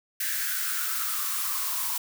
blue noise with high-pass filter sweep, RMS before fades -29 dBFS, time 0.2-1.98 s, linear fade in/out 5 ms, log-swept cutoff 1700 to 960 Hz, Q 6.9, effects none

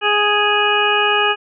harmonic tone, 415.3 Hz, G#4, in tune, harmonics 1 / 2 / 3 / 4 / 6 / 7, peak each -20 / -20 / -20 / -20 / -20 / -20 dBFS, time 0.01-1.36 s, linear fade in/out 50 ms, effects none

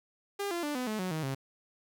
sawtooth tone with pitch steps, 402.1 / 344 / 294.4 / 251.8 / 215.5 / 184.36 / 157.74 / 134.96 Hz, G4 / F4 / D4 / B3 / A3 / F#3 / D#3 / C#3, +44 / -26 / +4 / +34 / -36 / -6 / +24 / -46 cents, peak -28 dBFS, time 0.39-1.35 s, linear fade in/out 10 ms, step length 120 ms, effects 10-bit

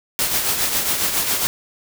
white noise with tremolo, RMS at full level -18 dBFS, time 0.19-1.47 s, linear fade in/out 0 ms, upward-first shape triangle, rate 7.3 Hz, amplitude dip 55%, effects none

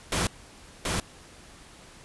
pink noise with echo, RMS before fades -26 dBFS, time 0.12-0.27 s, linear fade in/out 2 ms, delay 730 ms, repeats 1, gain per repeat -2 dB, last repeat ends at 1 s, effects pink hiss -50 dBFS RMS until 2.04 s + resampled to 24000 Hz

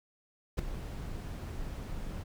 brown noise with ADSR envelope, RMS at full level -26 dBFS, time 0.57-2.24 s, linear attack 21 ms, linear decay 6 ms, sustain -13 dB, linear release 22 ms, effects none

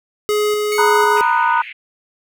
square tone with tremolo, 420 Hz, G#4, 19 cents sharp, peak -15 dBFS, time 0.29-1.21 s, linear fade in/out 0 ms, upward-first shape square, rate 2 Hz, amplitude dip 25%
sawtooth tone with exponential decay, 2202 Hz, C#7, 12 cents flat, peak -18 dBFS, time 0.72-1.69 s, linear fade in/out 1 ms, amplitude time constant 210 ms
sine chord, B major seventh, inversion third, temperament just, 926 / 987.8 / 1234.7 / 1481.6 Hz, A#5 / B5 / D#6 / F#6, -12 / 0 / -14 / +2 cents, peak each -16 / -18 / -21 / -19 dBFS, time 0.78-1.62 s, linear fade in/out 5 ms
white band-pass noise, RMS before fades -33 dBFS, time 1.16-1.73 s, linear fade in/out 10 ms, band 1900 to 2700 Hz, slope 48 dB/octave
effects none

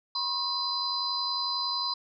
sine tone cluster, 978 / 1069 / 4062 / 4861 Hz, B5 / C6 / B7 / D#8, -17 / +37 / +48 / -41 cents, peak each -37 / -35 / -31 / -32 dBFS, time 0.15-1.94 s, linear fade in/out 5 ms, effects none

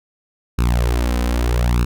sawtooth tone with flanger, 59.7 Hz, A#1, 42 cents sharp, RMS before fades -17 dBFS, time 0.58-1.85 s, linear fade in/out 10 ms, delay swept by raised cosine 0.75 to 3.95 ms, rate 0.8 Hz, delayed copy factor +0.9, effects none

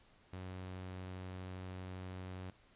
sawtooth tone, 92.5 Hz, F#2, in tune, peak -40 dBFS, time 0.33-2.5 s, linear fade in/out 0 ms, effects pink hiss -67 dBFS RMS until 2.75 s + resampled to 8000 Hz

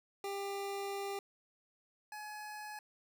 25% pulse tone pair in turn, 397.6 / 845.2 Hz, G4 / G#5, +25 / +30 cents, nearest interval octave + minor second, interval 1305 cents, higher second, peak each -34 / -40 dBFS, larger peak first, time 0.24-1.19 / 2.12-2.79 s, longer first, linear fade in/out 2 ms, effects none

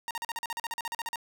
sawtooth tone bursts, 928 Hz, A#5, 8 cents flat, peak -28 dBFS, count 16, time 0.08-1.158 s, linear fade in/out 0 ms, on 28 ms, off 42 ms, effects none

